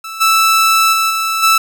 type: tone with level steps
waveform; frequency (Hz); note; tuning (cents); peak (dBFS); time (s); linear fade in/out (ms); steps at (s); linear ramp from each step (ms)
sawtooth; 1318.5; E6; 0; -21 / -5 / -8 / -11 / -4; 0.04-1.58; 5; 0.2 / 0.92 / 1.09 / 1.42; 20
effects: none